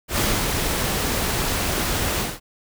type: noise with ADSR envelope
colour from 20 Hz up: pink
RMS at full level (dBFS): -20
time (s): 0.08-2.4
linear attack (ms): 100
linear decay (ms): 250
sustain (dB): -3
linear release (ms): 200
effects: none